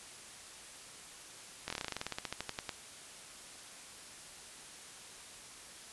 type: slowing click train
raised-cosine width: 0.2 ms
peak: -19 dBFS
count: 20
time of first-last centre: 1.68-2.692 s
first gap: 22 ms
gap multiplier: 1.09
effects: white hiss -51 dBFS RMS until 5.92 s + resampled to 24000 Hz